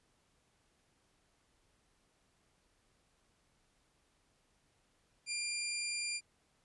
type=tone; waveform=15% pulse; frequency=2390 Hz; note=D7; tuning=30 cents sharp; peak=-29 dBFS; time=5.26-6.21 s; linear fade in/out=50 ms; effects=pink hiss -74 dBFS RMS until 6.64 s + resampled to 24000 Hz